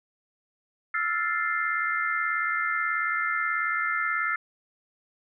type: chord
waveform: sine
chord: F major seventh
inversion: third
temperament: equal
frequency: 1318.5 / 1396.9 / 1760 / 2093 Hz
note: E6 / F6 / A6 / C7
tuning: 0 / 0 / 0 / 0 cents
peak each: -30 dBFS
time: 0.94-4.36 s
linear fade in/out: 5 ms
effects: none